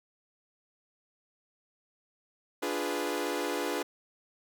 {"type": "chord", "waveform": "sawtooth", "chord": "D diminished seventh", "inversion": "none", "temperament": "equal", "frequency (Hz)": [293.7, 349.2, 415.3, 493.9], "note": ["D4", "F4", "Ab4", "Cb5"], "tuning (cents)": [0, 0, 0, 0], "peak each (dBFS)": -32, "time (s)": [2.62, 3.83], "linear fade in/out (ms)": 10, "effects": []}